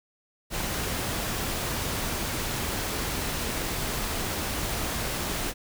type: noise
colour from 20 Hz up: pink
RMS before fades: -30 dBFS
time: 0.5-5.54 s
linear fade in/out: 50 ms
effects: none